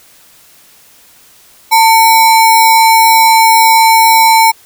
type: tone with sample-and-hold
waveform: sine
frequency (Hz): 899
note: A5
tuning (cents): +37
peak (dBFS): -3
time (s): 1.71-4.52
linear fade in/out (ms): 20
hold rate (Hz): 3150
effects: white hiss -43 dBFS RMS until 4.65 s